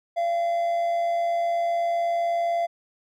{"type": "tone with amplitude modulation", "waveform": "triangle", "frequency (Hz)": 684, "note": "F5", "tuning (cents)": -36, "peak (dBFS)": -18, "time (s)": [0.16, 2.67], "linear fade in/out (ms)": 20, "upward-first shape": "sine", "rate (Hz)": 99.8, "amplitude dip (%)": 35, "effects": []}